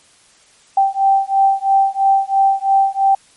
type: beating tone pair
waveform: sine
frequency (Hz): 780 / 783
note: G5 / G5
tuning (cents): -9 / -2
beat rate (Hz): 3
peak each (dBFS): -14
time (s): 0.77-3.15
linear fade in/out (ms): 5
effects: white hiss -50 dBFS RMS until 3.36 s + MP3 48 kbps